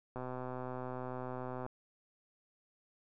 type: click train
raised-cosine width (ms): 1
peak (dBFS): -28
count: 192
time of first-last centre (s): 0.16-1.664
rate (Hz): 127
effects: none